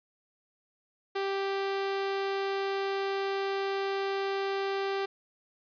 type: tone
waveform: sawtooth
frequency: 392 Hz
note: G4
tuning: in tune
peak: -25 dBFS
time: 1.15-5.06 s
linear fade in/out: 10 ms
effects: resampled to 11025 Hz